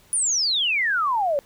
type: exponential sweep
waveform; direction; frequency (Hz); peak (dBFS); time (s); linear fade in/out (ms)
sine; down; 9956 to 543; -19; 0.13-1.39; 0
effects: pink hiss -55 dBFS RMS until 1.45 s